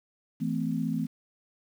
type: chord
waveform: sine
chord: A minor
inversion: second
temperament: equal with one note detuned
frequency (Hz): 164.81 / 220 / 256.5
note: E3 / A3 / C4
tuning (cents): 0 / 0 / -34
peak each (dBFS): -31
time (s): 0.4-1.07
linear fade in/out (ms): 20
effects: 9-bit